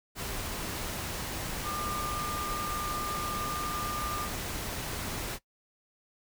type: tone in noise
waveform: sine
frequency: 1200 Hz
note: D6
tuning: 37 cents sharp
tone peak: -34 dBFS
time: 1.63-4.29 s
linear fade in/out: 50 ms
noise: pink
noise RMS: -36 dBFS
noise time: 0.15-5.39 s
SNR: -1 dB
effects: noise-tail reverb RT60 0.1 s tail -18 dB re dry